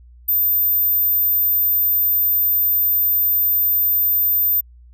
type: tone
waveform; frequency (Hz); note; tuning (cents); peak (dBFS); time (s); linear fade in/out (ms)
sine; 13790; A9; -36; -14; 0.28-4.61; 10
effects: added 60 Hz sine -42 dBFS peak until 4.93 s